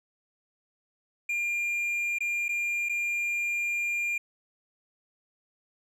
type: tone with dropouts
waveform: triangle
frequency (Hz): 2400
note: D7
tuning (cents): +37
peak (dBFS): -25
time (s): 1.29-4.18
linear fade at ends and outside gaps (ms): 5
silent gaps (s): 2.186-2.205 / 2.483-2.49 / 2.888-2.894
effects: none